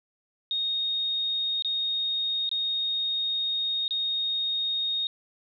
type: tone with dropouts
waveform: sine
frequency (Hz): 3717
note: A#7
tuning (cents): -6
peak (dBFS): -25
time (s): 0.51-5.07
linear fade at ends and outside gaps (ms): 1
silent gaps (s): 1.623-1.647 / 2.492-2.514 / 3.88-3.908
effects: none